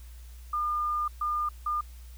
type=tone bursts at uneven times; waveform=sine; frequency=1208 Hz; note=D6; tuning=48 cents sharp; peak=-26 dBFS; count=3; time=0.53-1.08 / 1.21-1.49 / 1.66-1.81 s; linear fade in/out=5 ms; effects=added 60 Hz sine -43 dBFS peak until 2.17 s + white hiss -58 dBFS RMS until 2.17 s